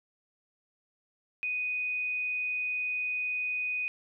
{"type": "tone", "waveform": "sine", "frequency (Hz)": 2489, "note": "D#7", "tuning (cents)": 0, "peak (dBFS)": -29, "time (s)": [1.43, 3.88], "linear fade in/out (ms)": 0, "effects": []}